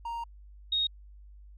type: tone pair in turn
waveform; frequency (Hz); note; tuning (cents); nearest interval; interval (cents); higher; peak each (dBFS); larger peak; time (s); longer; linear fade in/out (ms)
triangle / sine; 932.3 / 3740; A#5 / A#7; 0 / +5; 2 octaves; 2405; second; -31 / -25; second; 0.05-0.24 / 0.72-0.87; first; 5
effects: added 50 Hz sine -48 dBFS peak until 1.57 s